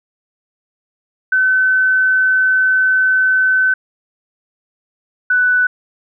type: tone pair in turn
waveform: sine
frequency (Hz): 1520 / 1492.2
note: F#6 / F#6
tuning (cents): +46 / +14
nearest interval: unison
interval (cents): 32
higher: first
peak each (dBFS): -10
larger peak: neither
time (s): 1.32-3.74 / 5.3-5.67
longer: first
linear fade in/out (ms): 5
effects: none